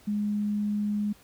sine tone, 207.7 Hz, G#3, in tune, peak -25 dBFS, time 0.07-1.13 s, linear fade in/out 10 ms, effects pink hiss -57 dBFS RMS until 1.23 s

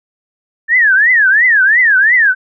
sine tone with vibrato, 1745 Hz, A6, 15 cents flat, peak -6 dBFS, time 0.68-2.35 s, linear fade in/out 50 ms, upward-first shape triangle, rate 2.9 Hz, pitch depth 290 cents each way, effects none

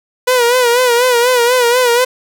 sawtooth tone with vibrato, 489.2 Hz, B4, 16 cents flat, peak -5 dBFS, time 0.27-2.05 s, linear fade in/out 10 ms, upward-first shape sine, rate 4.1 Hz, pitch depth 74 cents each way, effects none

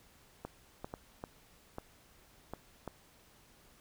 clicks, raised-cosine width 1 ms, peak -26 dBFS, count 7, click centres 0.45 / 0.845 / 0.939 / 1.239 / 1.784 / 2.536 / 2.877 s, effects pink hiss -63 dBFS RMS until 3.8 s

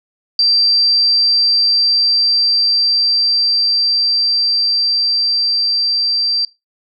sine tone with level ramp, 4699 Hz, D8, in tune, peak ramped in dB -9 to -13 dBFS, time 0.39-6.45 s, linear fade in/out 2 ms, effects noise-tail reverb RT60 0.2 s tail -18 dB re dry

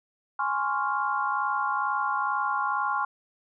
sine chord, Db major seventh, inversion second, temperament equal, 830.6 / 1046.5 / 1108.7 / 1396.9 Hz, Ab5 / C6 / Db6 / F6, 0 / 0 / 0 / 0 cents, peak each -30 dBFS, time 0.39-3.05 s, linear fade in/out 5 ms, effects none

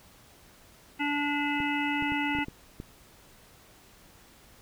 harmonic tone, 289.9 Hz, D4, 22 cents flat, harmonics 1 / 3 / 5 / 7 / 9 / 10, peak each -30 / -33 / -37 / -33 / -35 / -41 dBFS, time 0.99-2.45 s, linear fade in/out 20 ms
clicks, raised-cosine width 3 ms, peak -25 dBFS, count 7, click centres 1.603 / 2.024 / 2.121 / 2.351 / 2.387 / 2.484 / 2.801 s
effects pink hiss -56 dBFS RMS until 4.61 s

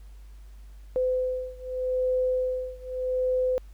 sine beating tone pair, 509 / 509.82 Hz, C5 / C5, -48 / -45 cents, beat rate 0.82 Hz, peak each -27 / -28 dBFS, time 0.96-3.58 s, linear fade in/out 0 ms, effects added 50 Hz sine -43 dBFS peak until 3.73 s + pink hiss -63 dBFS RMS until 3.73 s

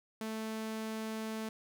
sawtooth tone, 220 Hz, A3, in tune, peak -33 dBFS, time 0.21-1.49 s, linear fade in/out 2 ms, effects none

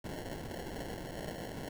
blue noise with sample-and-hold, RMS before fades -42 dBFS, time 0.04-1.69 s, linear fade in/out 5 ms, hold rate 1225 Hz, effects none

